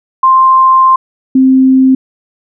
sine tone pair in turn, 1049 / 262.2 Hz, C6 / C4, +4 / +4 cents, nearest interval 2 octaves, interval 2400 cents, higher first, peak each -3 dBFS, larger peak neither, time 0.23-0.96 / 1.35-1.95 s, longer first, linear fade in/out 5 ms, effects none

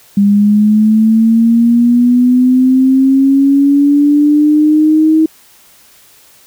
sine linear sweep, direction up, 199.9 to 318.1 Hz, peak -5 dBFS, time 0.17-5.26 s, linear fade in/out 5 ms, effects white hiss -44 dBFS RMS until 6.46 s

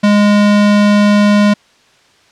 square tone, 206.3 Hz, G#3, 11 cents flat, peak -7 dBFS, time 0.03-1.54 s, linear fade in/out 10 ms, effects white hiss -49 dBFS RMS until 2.31 s + low-pass 5000 Hz 12 dB/octave

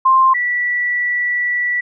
sine tone pair in turn, 1052 / 1955.2 Hz, C6 / B6, +9 / -18 cents, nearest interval major seventh, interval 1073 cents, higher second, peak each -8 / -15 dBFS, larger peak first, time 0.05-0.34 / 0.34-1.81 s, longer second, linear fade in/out 10 ms, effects none

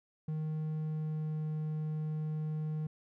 triangle tone with pitch glide, 155.56 to 154.57 Hz, D#3 to D#3, 0 to -11 cents, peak -31 dBFS, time 0.28-2.87 s, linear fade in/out 5 ms, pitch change -11 cents, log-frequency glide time 0.79-1.49 s, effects none

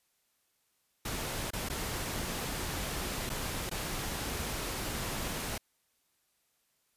pink noise with dropouts, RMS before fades -36 dBFS, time 1.05-5.58 s, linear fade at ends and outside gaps 5 ms, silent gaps 1.506-1.532 / 1.688-1.698 / 3.294-3.299 / 3.696-3.712 s, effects white hiss -75 dBFS RMS until 6.96 s + resampled to 32000 Hz

